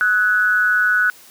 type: tone with amplitude modulation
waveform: sine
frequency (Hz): 1481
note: F#6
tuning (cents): +1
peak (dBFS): -10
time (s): 0.01-1.1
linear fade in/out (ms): 0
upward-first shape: sine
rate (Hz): 199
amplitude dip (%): 65
effects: white hiss -45 dBFS RMS until 1.3 s + high-pass 100 Hz 12 dB/octave